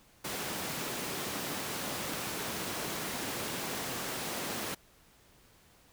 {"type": "high-pass noise", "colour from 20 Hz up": "pink", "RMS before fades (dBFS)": -37, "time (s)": [0.24, 4.75], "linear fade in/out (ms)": 10, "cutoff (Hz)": 160, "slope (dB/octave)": 12, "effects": ["pink hiss -62 dBFS RMS until 5.92 s"]}